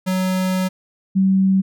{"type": "tone pair in turn", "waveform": ["square", "sine"], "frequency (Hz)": [186, 191.45], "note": ["F#3", "G3"], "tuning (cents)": [9, -41], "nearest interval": "unison", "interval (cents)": 50, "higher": "second", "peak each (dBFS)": [-18, -12], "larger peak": "second", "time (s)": [[0.06, 0.69], [1.15, 1.62]], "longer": "first", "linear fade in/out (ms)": 20, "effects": []}